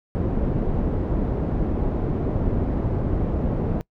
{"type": "low-pass noise", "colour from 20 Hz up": "pink", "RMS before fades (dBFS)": -23, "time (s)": [0.15, 3.81], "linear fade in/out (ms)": 0, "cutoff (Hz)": 450, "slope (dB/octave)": 12, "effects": ["noise-tail reverb RT60 0.1 s tail -23 dB re dry"]}